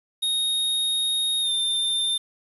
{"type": "tone with pitch glide", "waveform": "square", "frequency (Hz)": [3729, 3594], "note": ["A#7", "A7"], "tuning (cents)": [0, 36], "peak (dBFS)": -22, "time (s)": [0.22, 2.18], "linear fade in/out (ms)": 10, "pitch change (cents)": -64, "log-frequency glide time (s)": [1.41, 1.5], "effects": ["resampled to 32000 Hz", "8-bit"]}